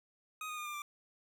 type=tone with pitch steps; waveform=25% pulse; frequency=1252 / 1233.3 / 1215 / 1196.8 / 1179 Hz; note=D#6 / D#6 / D#6 / D6 / D6; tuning=+10 / -16 / -42 / +32 / +6 cents; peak=-36 dBFS; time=0.41-0.82 s; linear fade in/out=2 ms; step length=82 ms; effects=none